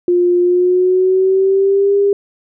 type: tone with pitch glide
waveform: sine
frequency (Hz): 353.5 to 401.4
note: F4 to G4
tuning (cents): +21 to +41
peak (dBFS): -9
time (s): 0.08-2.13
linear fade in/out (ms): 2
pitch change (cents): +220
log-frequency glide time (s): 0.41-1.95
effects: none